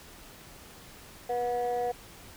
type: tone pair together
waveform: sine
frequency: 486 / 728.2 Hz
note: B4 / F#5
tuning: -28 / -28 cents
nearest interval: perfect fifth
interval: 700 cents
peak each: -28 dBFS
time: 1.29-1.92 s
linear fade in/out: 10 ms
effects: tanh soft clip ceiling -24 dBFS + pink hiss -50 dBFS RMS until 2.36 s